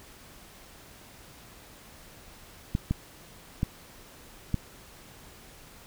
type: clicks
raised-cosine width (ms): 5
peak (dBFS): -13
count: 4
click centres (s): 2.751 / 2.91 / 3.631 / 4.543
effects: pink hiss -51 dBFS RMS until 5.86 s